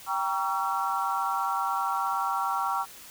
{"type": "chord", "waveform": "sine", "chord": "G diminished seventh", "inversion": "none", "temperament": "just", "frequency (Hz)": [784, 940.8, 1128.9, 1354.7], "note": ["G5", "Bb5", "Db6", "Fb6"], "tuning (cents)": [0, 16, 31, 47], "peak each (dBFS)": -31, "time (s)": [0.06, 2.86], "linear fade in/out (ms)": 50, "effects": ["white hiss -47 dBFS RMS until 3.1 s"]}